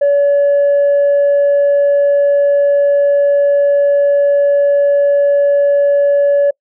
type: tone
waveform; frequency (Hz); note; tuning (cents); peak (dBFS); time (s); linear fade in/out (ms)
sine; 569; C#5; +45; -6; 0.01-6.51; 10
effects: noise-tail reverb RT60 0.1 s tail -26 dB re dry + tanh soft clip ceiling -6 dBFS